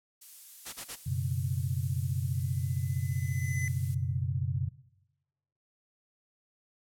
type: noise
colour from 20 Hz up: violet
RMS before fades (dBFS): -45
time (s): 0.21-3.95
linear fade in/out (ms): 10
type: noise bursts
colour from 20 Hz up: white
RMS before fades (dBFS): -39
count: 3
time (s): 0.65-0.962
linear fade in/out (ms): 20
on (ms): 82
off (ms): 33
type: chord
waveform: sine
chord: F# suspended fourth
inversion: none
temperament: equal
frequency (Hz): 92.5 / 123.47 / 138.59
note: F#2 / B2 / C#3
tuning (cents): 0 / 0 / 0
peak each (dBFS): -33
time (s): 1.06-4.69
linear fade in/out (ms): 10
type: tone with exponential growth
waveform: square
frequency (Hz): 2017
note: B6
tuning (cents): +36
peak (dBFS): -34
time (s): 2.34-3.68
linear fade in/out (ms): 1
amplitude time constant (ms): 290
effects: noise-tail reverb RT60 1.0 s tail -19 dB re dry + low-pass 12000 Hz 12 dB/octave